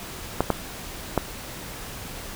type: clicks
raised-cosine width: 1 ms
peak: -5 dBFS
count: 3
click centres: 0.406 / 0.503 / 1.177 s
effects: pink hiss -37 dBFS RMS until 2.35 s